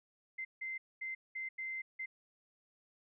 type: tone bursts at uneven times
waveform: sine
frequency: 2077 Hz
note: C7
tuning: 13 cents flat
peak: -38 dBFS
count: 6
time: 0.38-0.45 / 0.61-0.78 / 1.01-1.15 / 1.35-1.49 / 1.58-1.82 / 1.99-2.06 s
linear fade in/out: 10 ms
effects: none